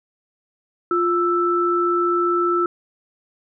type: tone pair together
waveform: sine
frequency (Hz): 350 / 1322.5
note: F4 / E6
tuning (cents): +4 / +5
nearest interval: octave + major seventh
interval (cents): 2301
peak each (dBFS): -19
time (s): 0.91-2.66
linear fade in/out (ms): 2
effects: none